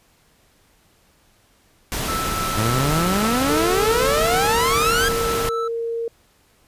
pink noise, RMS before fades -25 dBFS, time 1.92-5.49 s, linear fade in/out 0 ms
triangle tone with tremolo, 1318.5 Hz, E6, in tune, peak -22 dBFS, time 2.08-5.68 s, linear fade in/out 5 ms, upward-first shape sine, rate 3.5 Hz, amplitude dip 25%
sawtooth exponential sweep, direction up, 103.83 to 1658 Hz, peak -15 dBFS, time 2.57-5.09 s, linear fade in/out 10 ms
sine tone with pitch glide, 446.6 to 461.8 Hz, A4 to A#4, +26 to -16 cents, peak -22 dBFS, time 3.49-6.08 s, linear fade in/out 2 ms, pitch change +58 cents, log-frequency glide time 4.09-4.4 s
effects pink hiss -58 dBFS RMS until 6.67 s + resampled to 32000 Hz

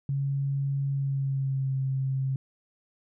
sine tone with pitch glide, 138.59 to 133.64 Hz, C#3 to C3, 0 to +37 cents, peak -25 dBFS, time 0.09-2.36 s, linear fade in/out 2 ms, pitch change -63 cents, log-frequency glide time 0.9-1.74 s, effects none

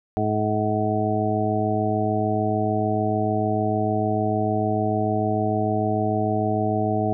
harmonic tone, 106.7 Hz, G#2, 47 cents sharp, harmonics 1 / 2 / 3 / 4 / 6 / 7, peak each -26 / -27 / -28 / -28 / -27 / -26 dBFS, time 0.17-7.13 s, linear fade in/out 0 ms, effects none

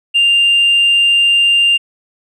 triangle tone with tanh clipping, 2794 Hz, F7, in tune, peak -8 dBFS, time 0.14-1.78 s, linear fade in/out 20 ms, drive 5 dB, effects none

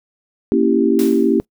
sine chord, A# diminished seventh, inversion none, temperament equal, 233.1 / 277.2 / 329.6 / 392 Hz, A#3 / C#4 / E4 / G4, 0 / 0 / 0 / 0 cents, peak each -17 dBFS, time 0.52-1.4 s, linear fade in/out 0 ms
white noise with exponential decay, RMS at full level -27 dBFS, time 0.99-1.45 s, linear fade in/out 1 ms, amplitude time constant 99 ms
effects noise-tail reverb RT60 0.1 s tail -24 dB re dry

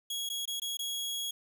sawtooth tone with dropouts, 3322 Hz, G#7, in tune, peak -30 dBFS, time 0.1-1.31 s, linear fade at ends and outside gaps 5 ms, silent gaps 0.291-0.299 / 0.455-0.476 / 0.599-0.618 / 0.771-0.791 s, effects none

